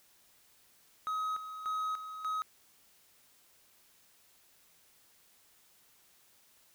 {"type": "tone with tremolo", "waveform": "triangle", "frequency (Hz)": 1268, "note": "D#6", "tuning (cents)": 32, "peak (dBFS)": -30, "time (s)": [1.07, 2.42], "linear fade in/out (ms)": 0, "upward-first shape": "square", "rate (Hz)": 1.7, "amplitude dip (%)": 65, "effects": ["white hiss -65 dBFS RMS until 6.74 s"]}